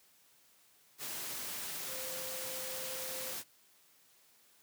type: tone in noise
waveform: sine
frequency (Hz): 520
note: C5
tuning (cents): -11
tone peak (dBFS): -46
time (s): 1.87-3.35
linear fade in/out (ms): 50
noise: white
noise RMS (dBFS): -41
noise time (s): 0.98-3.44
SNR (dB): -8
effects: white hiss -66 dBFS RMS until 4.62 s + high-pass 100 Hz 12 dB/octave